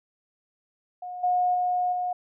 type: tone with level steps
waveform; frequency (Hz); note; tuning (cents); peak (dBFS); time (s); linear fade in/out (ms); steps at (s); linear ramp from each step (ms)
sine; 722; F#5; -43; -33 / -20 / -22 / -25; 1.02-2.13; 5; 1.23 / 1.54 / 1.92; 10
effects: none